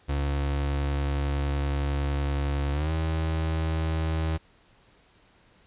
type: tone with pitch glide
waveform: 35% pulse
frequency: 70.8 to 79.93 Hz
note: C#2 to D#2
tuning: +37 to +47 cents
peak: -23 dBFS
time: 0.08-4.38 s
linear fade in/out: 20 ms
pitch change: +210 cents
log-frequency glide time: 2.72-2.91 s
effects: pink hiss -60 dBFS RMS until 5.66 s + resampled to 8000 Hz